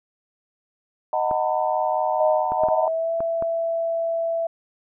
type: chord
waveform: sine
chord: B dominant seventh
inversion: first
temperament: equal with one note detuned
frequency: 622.3 / 740 / 903.2 / 987.8 Hz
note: D#5 / F#5 / A5 / B5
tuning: 0 / 0 / +45 / 0 cents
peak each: -24 / -24 / -25 / -30 dBFS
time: 1.13-2.88 s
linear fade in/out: 2 ms
type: clicks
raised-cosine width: 1 ms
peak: -17 dBFS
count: 6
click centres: 1.312 / 2.52 / 2.636 / 2.686 / 3.205 / 3.424 s
type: tone with pitch glide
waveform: sine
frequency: 620 to 664.5 Hz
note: D#5 to E5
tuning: -6 to +14 cents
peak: -21 dBFS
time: 2.2-4.47 s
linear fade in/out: 5 ms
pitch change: +120 cents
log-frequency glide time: 2.48-3.13 s
effects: none